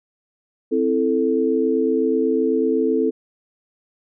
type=chord; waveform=sine; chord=A minor; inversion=first; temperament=equal; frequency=261.6 / 329.6 / 440 Hz; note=C4 / E4 / A4; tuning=0 / 0 / 0 cents; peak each=-21 / -22 / -19 dBFS; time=0.71-3.11 s; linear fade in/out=20 ms; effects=none